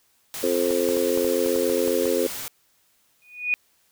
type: noise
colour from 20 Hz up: white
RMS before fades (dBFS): -33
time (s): 0.34-2.48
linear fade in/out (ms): 0
type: harmonic tone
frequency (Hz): 87.31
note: F2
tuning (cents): 0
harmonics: 3 / 4 / 5 / 6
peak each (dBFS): -29 / -26 / -24 / -24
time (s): 0.43-2.27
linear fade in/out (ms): 5
type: clicks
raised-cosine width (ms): 1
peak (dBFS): -21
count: 10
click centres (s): 0.708 / 0.889 / 0.971 / 1.175 / 1.247 / 1.462 / 1.56 / 1.697 / 1.878 / 2.056
type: tone with exponential growth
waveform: sine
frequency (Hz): 2467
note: D#7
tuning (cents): -15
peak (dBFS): -16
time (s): 3.22-3.54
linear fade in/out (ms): 0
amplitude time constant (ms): 68
effects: white hiss -64 dBFS RMS until 3.91 s